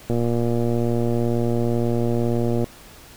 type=click train; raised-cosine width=2 ms; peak=-10 dBFS; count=301; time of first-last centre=0.1-2.642 s; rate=118 Hz; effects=pink hiss -45 dBFS RMS until 3.16 s